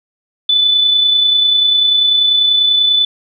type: tone with amplitude modulation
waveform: sine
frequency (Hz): 3493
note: A7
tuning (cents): -13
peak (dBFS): -7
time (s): 0.49-3.05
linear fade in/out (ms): 5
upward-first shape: sine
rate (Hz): 30.2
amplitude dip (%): 35
effects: none